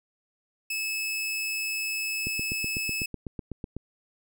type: tone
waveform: sawtooth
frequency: 2600 Hz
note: E7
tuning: 24 cents flat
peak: -25 dBFS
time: 0.7-3.06 s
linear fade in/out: 5 ms
type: click train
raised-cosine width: 3 ms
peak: -21 dBFS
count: 13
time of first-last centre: 2.27-3.766 s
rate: 8.02 Hz
effects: none